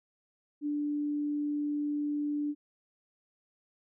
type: tone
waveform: sine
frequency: 293.7 Hz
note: D4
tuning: in tune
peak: -29 dBFS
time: 0.61-2.55 s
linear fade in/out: 50 ms
effects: none